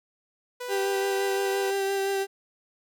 sawtooth tone, 493.9 Hz, B4, in tune, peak -29 dBFS, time 0.6-1.71 s, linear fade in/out 10 ms
35% pulse tone with vibrato, 392 Hz, G4, in tune, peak -23 dBFS, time 0.68-2.27 s, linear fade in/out 50 ms, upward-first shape sine, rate 5.8 Hz, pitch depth 15 cents each way
effects none

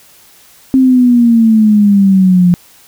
sine exponential sweep, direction down, 265.5 to 174.61 Hz, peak -4 dBFS, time 0.74-2.54 s, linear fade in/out 0 ms, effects white hiss -43 dBFS RMS until 2.87 s

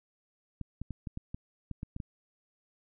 clicks, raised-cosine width 5 ms, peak -25 dBFS, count 10, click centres 0.613 / 0.816 / 0.907 / 1.072 / 1.174 / 1.345 / 1.713 / 1.831 / 1.964 / 2.002 s, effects none

